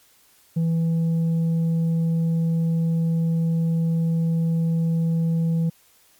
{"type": "tone with tanh clipping", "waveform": "sine", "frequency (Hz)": 164.81, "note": "E3", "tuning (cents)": 0, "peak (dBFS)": -19, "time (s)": [0.56, 5.7], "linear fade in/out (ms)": 10, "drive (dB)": 3, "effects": ["white hiss -57 dBFS RMS until 6.19 s", "MP3 96 kbps"]}